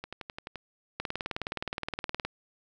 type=two click trains; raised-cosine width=0.3 ms; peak=-22 / -16 dBFS; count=7 / 25; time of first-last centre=0.04-0.557 / 1-2.25 s; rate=11.6 / 19.2 Hz; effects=none